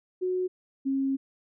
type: tone pair in turn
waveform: sine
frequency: 367.1 / 270.4 Hz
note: F#4 / C#4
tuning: -14 / -43 cents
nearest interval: perfect fourth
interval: 529 cents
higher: first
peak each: -25 / -24 dBFS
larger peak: second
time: 0.21-0.48 / 0.85-1.17 s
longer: second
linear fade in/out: 20 ms
effects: none